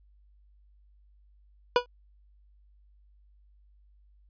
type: tone with exponential decay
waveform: 25% pulse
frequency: 488.7 Hz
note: B4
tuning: 18 cents flat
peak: -12 dBFS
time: 1.76-1.86 s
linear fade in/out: 1 ms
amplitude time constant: 20 ms
effects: added 50 Hz sine -57 dBFS peak until 4.29 s + resampled to 11025 Hz